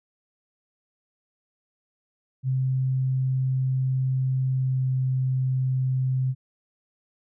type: tone with pitch glide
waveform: sine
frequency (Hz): 130.81 to 130.06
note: C3 to C3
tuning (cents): 0 to -10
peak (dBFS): -21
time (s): 2.43-6.35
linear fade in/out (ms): 50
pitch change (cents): -10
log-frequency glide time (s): 4.52-4.89
effects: none